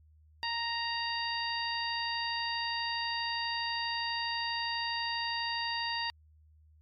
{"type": "harmonic tone", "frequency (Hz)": 932.3, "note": "A#5", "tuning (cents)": 0, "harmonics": [1, 2, 3, 4, 5], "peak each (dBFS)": [-36, -37, -39, -42, -37], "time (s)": [0.43, 6.1], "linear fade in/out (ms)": 0, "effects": ["added 77 Hz sine -58 dBFS peak until 6.81 s", "MP3 64 kbps"]}